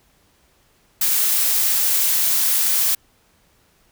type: noise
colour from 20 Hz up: blue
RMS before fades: -18 dBFS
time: 1.01-2.95 s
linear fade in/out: 5 ms
effects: pink hiss -59 dBFS RMS until 3.91 s